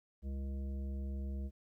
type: harmonic tone with a mistuned harmonic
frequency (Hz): 67.8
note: C#2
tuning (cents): -38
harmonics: 1 / 3 / 5 / 7 / 9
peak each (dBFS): -37 / -46 / -55 / -59 / -60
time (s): 0.22-1.51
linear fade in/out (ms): 50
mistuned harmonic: 9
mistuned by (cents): +23
effects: 13-bit